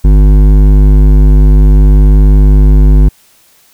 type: tone with hard clipping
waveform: sine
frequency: 50.3 Hz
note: G1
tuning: 45 cents sharp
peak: -3 dBFS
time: 0.04-3.09 s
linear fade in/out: 10 ms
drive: 12 dB
effects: white hiss -46 dBFS RMS until 3.73 s